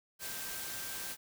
sine tone in noise, 1568 Hz, G6, in tune, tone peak -50 dBFS, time 0.19-1.17 s, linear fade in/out 50 ms, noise white, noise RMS -41 dBFS, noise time 0.19-1.17 s, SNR -12 dB, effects none

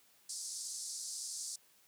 white band-pass noise, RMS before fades -43 dBFS, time 0.29-1.56 s, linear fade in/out 5 ms, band 4500 to 9600 Hz, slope 48 dB/octave, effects white hiss -67 dBFS RMS until 1.87 s + high-pass 100 Hz 12 dB/octave

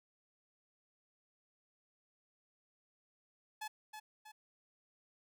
sawtooth tone with echo, 858 Hz, A5, 44 cents flat, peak -37 dBFS, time 3.61-3.68 s, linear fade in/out 10 ms, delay 320 ms, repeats 2, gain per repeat -6 dB, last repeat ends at 4.32 s, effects none

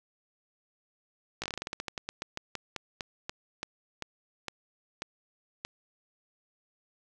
slowing click train, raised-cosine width 0.2 ms, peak -17 dBFS, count 25, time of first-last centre 1.42-5.65 s, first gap 17 ms, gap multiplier 1.17, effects none

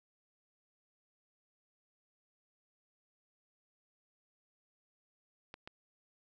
clicks, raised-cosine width 0.3 ms, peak -30 dBFS, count 2, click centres 5.541 / 5.675 s, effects none

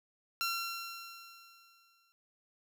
15% pulse tone with exponential decay, 1365 Hz, F6, 40 cents flat, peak -24 dBFS, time 0.41-2.12 s, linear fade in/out 0 ms, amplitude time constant 370 ms, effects none

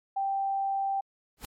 sine tone, 784 Hz, G5, in tune, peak -26 dBFS, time 0.16-1.01 s, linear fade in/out 10 ms
pink noise with exponential growth, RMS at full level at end -35 dBFS, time 1.37-1.45 s, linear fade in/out 0 ms, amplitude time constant 17 ms
effects MP3 64 kbps

